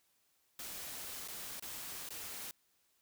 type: noise with dropouts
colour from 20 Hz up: white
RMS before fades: -45 dBFS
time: 0.59-2.51 s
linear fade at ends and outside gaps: 1 ms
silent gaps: 1.277-1.284 / 1.597-1.624 / 2.089-2.105 s
effects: white hiss -75 dBFS RMS until 3.01 s